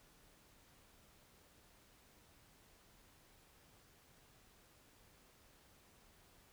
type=silence; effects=pink hiss -67 dBFS RMS until 6.52 s